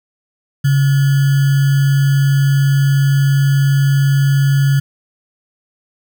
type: tone with sample-and-hold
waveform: sine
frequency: 138.59 Hz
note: C#3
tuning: in tune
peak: -9 dBFS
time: 0.64-4.8 s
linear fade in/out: 10 ms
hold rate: 1575 Hz
effects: none